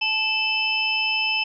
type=tone cluster; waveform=sine; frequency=869 / 2630 / 3044 / 5210 Hz; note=A5 / E7 / F#7 / E8; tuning=-22 / -5 / +48 / -21 cents; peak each=-31 / -22 / -26 / -30 dBFS; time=0.01-1.44 s; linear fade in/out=10 ms; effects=none